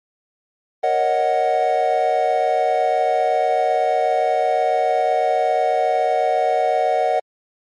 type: chord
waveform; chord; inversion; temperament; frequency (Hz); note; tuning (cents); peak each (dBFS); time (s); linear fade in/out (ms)
triangle; D# minor seventh; second; equal with one note detuned; 468.3 / 554.4 / 622.3 / 740; A#4 / C#5 / D#5 / F#5; +8 / 0 / 0 / 0; -22 / -22 / -19 / -16; 0.83-7.2; 10
effects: MP3 48 kbps